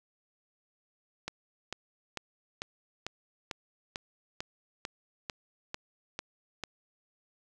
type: click train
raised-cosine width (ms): 0.2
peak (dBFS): -18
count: 13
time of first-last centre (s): 1.28-6.637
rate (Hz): 2.24
effects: none